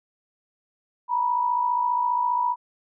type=tone pair together; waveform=sine; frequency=924.1 / 979 Hz; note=A#5 / B5; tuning=-15 / -15 cents; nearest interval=minor second; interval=100 cents; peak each=-28 / -21 dBFS; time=1.08-2.56 s; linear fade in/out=50 ms; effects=none